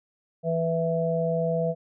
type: harmonic tone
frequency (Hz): 165.2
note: E3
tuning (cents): +4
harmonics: 1 / 3 / 4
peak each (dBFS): -27 / -27 / -27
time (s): 0.43-1.75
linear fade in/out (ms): 50
effects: none